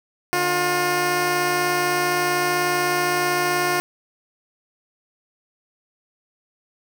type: tone pair together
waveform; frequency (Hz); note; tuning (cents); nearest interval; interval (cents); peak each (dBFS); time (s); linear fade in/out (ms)
10% pulse; 149.66 / 356.2; D3 / F4; +33 / +34; octave + minor third; 1501; -22 / -11; 0.33-3.8; 0
effects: none